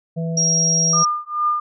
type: harmonic tone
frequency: 164.81 Hz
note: E3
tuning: in tune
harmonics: 1 / 3 / 4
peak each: -21 / -31 / -33 dBFS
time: 0.16-1.04 s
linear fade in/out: 20 ms
type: tone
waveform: sine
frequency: 5630 Hz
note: F8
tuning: 13 cents sharp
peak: -15 dBFS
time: 0.37-1.05 s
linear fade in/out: 5 ms
type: tone with tremolo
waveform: sine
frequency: 1207 Hz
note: D6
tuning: 47 cents sharp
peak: -14 dBFS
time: 0.93-1.6 s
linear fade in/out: 5 ms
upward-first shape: triangle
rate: 2.3 Hz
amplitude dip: 100%
effects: none